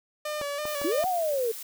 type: tone with vibrato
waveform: sawtooth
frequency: 587.3 Hz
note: D5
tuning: in tune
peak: -26 dBFS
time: 0.25-1.04 s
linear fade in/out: 5 ms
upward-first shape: square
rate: 3 Hz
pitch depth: 46 cents each way
type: clicks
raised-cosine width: 1 ms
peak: -23 dBFS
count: 4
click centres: 0.414 / 0.654 / 0.816 / 1.041 s
type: noise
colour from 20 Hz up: blue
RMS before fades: -39 dBFS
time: 0.66-1.63 s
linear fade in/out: 5 ms
type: linear two-way sweep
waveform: sine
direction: up then down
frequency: 282.1 to 762 to 434.5 Hz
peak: -24 dBFS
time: 0.84-1.52 s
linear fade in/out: 10 ms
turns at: 1.07 s
effects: none